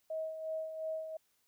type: tone with tremolo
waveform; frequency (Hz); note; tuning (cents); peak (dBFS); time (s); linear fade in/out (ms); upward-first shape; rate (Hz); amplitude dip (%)
sine; 636; D#5; +38; -34; 0.1-1.17; 5; sine; 2.8; 55
effects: white hiss -75 dBFS RMS until 1.47 s